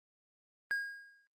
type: tone with exponential decay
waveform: triangle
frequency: 1630 Hz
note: G#6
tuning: 33 cents flat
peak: -27 dBFS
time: 0.71-1.27 s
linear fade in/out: 0 ms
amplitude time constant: 120 ms
effects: Opus 24 kbps